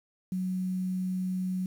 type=tone with quantisation; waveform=sine; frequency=185 Hz; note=F#3; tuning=in tune; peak=-28 dBFS; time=0.32-1.66 s; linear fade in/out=2 ms; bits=9; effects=none